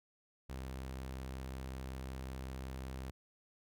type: tone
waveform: sawtooth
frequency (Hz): 65.41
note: C2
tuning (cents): 0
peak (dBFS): -38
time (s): 0.49-3.11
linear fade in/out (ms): 10
effects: none